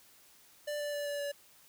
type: tone with pitch steps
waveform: square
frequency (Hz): 590 / 585.6 / 581.2 / 576.9 / 572.5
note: D5 / D5 / D5 / D5 / D5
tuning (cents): +8 / -5 / -18 / -31 / -44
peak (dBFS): -35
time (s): 0.67-1.32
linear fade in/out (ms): 10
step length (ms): 130
effects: white hiss -61 dBFS RMS until 1.68 s